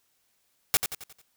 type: noise with echo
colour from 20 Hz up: white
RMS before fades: -21 dBFS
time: 0.74-0.77 s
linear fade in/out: 0 ms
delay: 89 ms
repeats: 5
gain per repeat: -7 dB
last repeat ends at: 1.215 s
effects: white hiss -71 dBFS RMS until 1.36 s